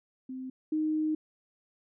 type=tone pair in turn; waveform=sine; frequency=259.2 / 310 Hz; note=C4 / D#4; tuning=-16 / -6 cents; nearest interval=minor third; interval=310 cents; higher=second; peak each=-36 / -26 dBFS; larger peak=second; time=0.29-0.5 / 0.72-1.15 s; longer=second; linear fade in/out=5 ms; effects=none